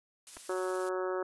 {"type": "noise with tremolo", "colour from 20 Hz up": "blue", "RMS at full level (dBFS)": -45, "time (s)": [0.27, 0.89], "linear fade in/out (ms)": 0, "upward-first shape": "sine", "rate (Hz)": 17, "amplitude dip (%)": 25}
{"type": "clicks", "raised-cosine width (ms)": 0.5, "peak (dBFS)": -32, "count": 2, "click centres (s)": [0.368, 0.371]}
{"type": "harmonic tone", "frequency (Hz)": 185, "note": "F#3", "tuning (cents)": 0, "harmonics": [2, 3, 4, 5, 6, 7, 8, 9], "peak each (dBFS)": [-33, -37, -45, -44, -44, -42, -47, -49], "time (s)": [0.49, 1.23], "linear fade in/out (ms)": 5}
{"effects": ["resampled to 24000 Hz"]}